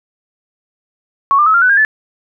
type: tone with pitch steps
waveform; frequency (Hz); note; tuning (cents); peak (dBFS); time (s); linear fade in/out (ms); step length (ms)
sine; 1108.7 / 1195.2 / 1288.4 / 1388.8 / 1497.1 / 1613.9 / 1739.7; C#6 / D6 / E6 / F6 / F#6 / G6 / A6; 0 / +30 / -40 / -10 / +20 / +50 / -20; -7; 1.31-1.849; 0; 77
effects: none